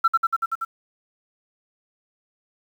sine tone with echo, 1344 Hz, E6, 33 cents sharp, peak -11 dBFS, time 0.04-0.08 s, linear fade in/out 10 ms, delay 95 ms, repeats 6, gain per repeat -2 dB, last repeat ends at 0.65 s, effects tanh soft clip ceiling -11 dBFS + 8-bit

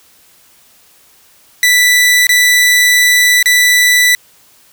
sawtooth tone with dropouts, 1975.5 Hz, B6, in tune, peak -3 dBFS, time 1.63-4.15 s, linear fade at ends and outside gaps 1 ms, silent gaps 2.269-2.292 / 3.427-3.458 s, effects white hiss -47 dBFS RMS until 4.72 s

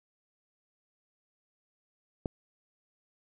click, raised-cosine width 2 ms, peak -18 dBFS, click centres 2.258 s, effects none

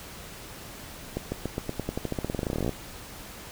accelerating click train, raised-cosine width 2 ms, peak -15 dBFS, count 27, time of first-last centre 1.17-2.693 s, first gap 150 ms, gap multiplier 0.91, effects pink hiss -43 dBFS RMS until 3.51 s

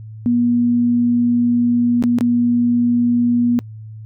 sine tone with dropouts, 240 Hz, B3, 49 cents flat, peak -12 dBFS, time 0.26-3.59 s, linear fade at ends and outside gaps 0 ms, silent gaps 2.025-2.038 / 2.186-2.209 s, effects noise-tail reverb RT60 0.1 s tail -25 dB re dry + added 109 Hz sine -31 dBFS peak until 4.05 s

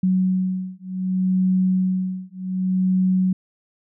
sine beating tone pair, 185.6 / 186.26 Hz, F#3 / F#3, +6 / +12 cents, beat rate 0.66 Hz, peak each -21 dBFS, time 0.03-3.33 s, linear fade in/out 5 ms, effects none

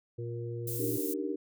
harmonic tone, 117.9 Hz, A#2, 20 cents sharp, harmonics 1 / 3 / 4, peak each -36 / -41 / -42 dBFS, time 0.18-0.98 s, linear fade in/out 10 ms
white high-pass noise, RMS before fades -38 dBFS, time 0.67-1.14 s, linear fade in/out 5 ms, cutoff 10000 Hz, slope 12 dB/octave
sine chord, Eb major seventh, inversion third, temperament just, 291.7 / 311.1 / 388.9 / 466.7 Hz, D4 / Eb4 / G4 / Bb4, -12 / 0 / -14 / +2 cents, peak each -36 / -37 / -36 / -39 dBFS, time 0.79-1.36 s, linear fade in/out 10 ms
effects none

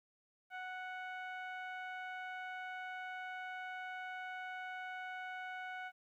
15% pulse tone with low-pass filter, 740 Hz, F#5, in tune, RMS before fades -45 dBFS, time 0.5-5.92 s, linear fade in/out 50 ms, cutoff 1800 Hz, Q 1.1, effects 13-bit

